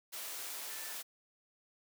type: tone in noise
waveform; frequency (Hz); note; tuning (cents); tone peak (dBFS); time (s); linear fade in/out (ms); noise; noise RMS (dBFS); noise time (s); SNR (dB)
sine; 1760; A6; 0; -53; 0.69-0.97; 20; white; -43; 0.12-1.03; -13
effects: high-pass 400 Hz 12 dB/octave